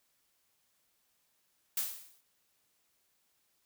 blue noise with exponential decay, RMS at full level -30 dBFS, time 1.77-2.21 s, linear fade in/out 5 ms, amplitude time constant 95 ms, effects white hiss -75 dBFS RMS until 3.65 s

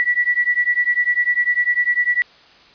sine beating tone pair, 1944 / 1954 Hz, B6 / B6, -28 / -19 cents, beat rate 10 Hz, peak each -18 dBFS, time 0-2.22 s, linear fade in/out 0 ms, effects white hiss -48 dBFS RMS until 2.74 s + resampled to 11025 Hz

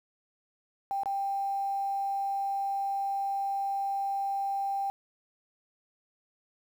sine tone with dropouts, 790 Hz, G5, 13 cents sharp, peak -28 dBFS, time 0.91-4.9 s, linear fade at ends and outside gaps 0 ms, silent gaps 1.034-1.058 s, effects 9-bit

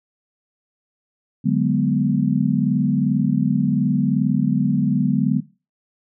sine chord, G# half-diminished seventh, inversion second, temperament equal, 146.83 / 185 / 207.7 / 246.9 Hz, D3 / F#3 / G#3 / B3, 0 / 0 / 0 / 0 cents, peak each -21 dBFS, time 1.44-5.41 s, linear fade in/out 20 ms, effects noise-tail reverb RT60 0.3 s tail -18 dB re dry

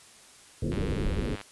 pink low-pass noise, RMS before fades -29 dBFS, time 0.62-1.36 s, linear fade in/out 5 ms, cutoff 500 Hz, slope 48 dB/octave
click train, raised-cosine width 0.3 ms, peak -24 dBFS, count 71, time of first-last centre 0.72-1.413 s, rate 101 Hz
effects white hiss -53 dBFS RMS until 1.51 s + resampled to 24000 Hz

